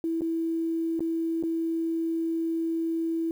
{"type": "tone with dropouts", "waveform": "sine", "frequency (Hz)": 328.8, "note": "E4", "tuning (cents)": -4, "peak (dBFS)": -25, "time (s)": [0.04, 3.31], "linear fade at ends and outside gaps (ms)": 1, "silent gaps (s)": [[0.209, 0.218], [0.994, 1.005], [1.427, 1.436]], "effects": ["9-bit"]}